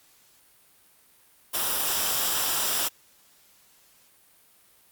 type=noise with comb filter; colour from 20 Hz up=white; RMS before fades=-26 dBFS; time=1.53-2.89 s; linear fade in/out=20 ms; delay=0.46 ms; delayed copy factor=-0.5; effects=white hiss -59 dBFS RMS until 4.91 s + Opus 48 kbps